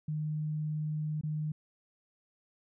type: tone with dropouts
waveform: sine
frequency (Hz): 153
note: D#3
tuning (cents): -29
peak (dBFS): -31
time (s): 0.08-1.52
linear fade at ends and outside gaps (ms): 5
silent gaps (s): 1.212-1.234
effects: none